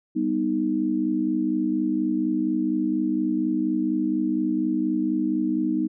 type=chord; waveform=sine; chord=G augmented; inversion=none; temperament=equal; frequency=196 / 246.9 / 311.1 Hz; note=G3 / B3 / D#4; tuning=0 / 0 / 0 cents; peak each=-29 / -26 / -23 dBFS; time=0.15-5.88 s; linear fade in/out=20 ms; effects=none